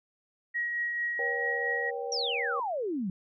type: tone with tremolo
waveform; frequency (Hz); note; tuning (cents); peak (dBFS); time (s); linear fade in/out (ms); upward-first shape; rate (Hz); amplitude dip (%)
sine; 1900; A#6; +33; -27; 0.54-1.91; 20; triangle; 4.5; 35
type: chord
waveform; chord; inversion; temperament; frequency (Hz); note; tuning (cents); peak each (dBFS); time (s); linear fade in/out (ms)
sine; G diminished; first; equal with one note detuned; 477.3 / 554.4 / 784; Bb4 / Db5 / G5; +41 / 0 / 0; -34 / -38 / -38; 1.19-2.6; 2
type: exponential sweep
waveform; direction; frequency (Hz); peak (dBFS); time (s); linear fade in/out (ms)
sine; down; 5840 to 174.61; -29; 2.12-3.1; 2
effects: none